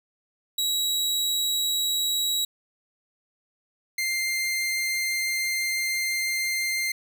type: tone pair in turn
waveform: sawtooth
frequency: 3873 / 2098 Hz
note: B7 / C7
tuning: -35 / +4 cents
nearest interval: major seventh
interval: 1061 cents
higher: first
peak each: -20 / -21 dBFS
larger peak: first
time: 0.58-2.45 / 3.98-6.92 s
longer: second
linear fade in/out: 5 ms
effects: none